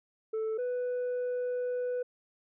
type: tone pair in turn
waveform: sine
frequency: 440 / 495.2 Hz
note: A4 / B4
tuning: 0 / +5 cents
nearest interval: major second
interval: 205 cents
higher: second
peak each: -27 dBFS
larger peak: neither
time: 0.33-0.58 / 0.58-2.03 s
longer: second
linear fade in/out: 10 ms
effects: tanh soft clip ceiling -29 dBFS